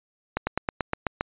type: slowing click train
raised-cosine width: 0.5 ms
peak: -9 dBFS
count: 8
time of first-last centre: 0.37-1.209 s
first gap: 100 ms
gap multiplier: 1.06
effects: resampled to 8000 Hz